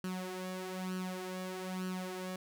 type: tone with flanger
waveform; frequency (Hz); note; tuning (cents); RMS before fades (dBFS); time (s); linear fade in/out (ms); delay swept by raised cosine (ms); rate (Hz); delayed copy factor
sawtooth; 185; F#3; 0; -40; 0.04-2.36; 2; 0.68 to 3.68; 1.1; +0.7
effects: none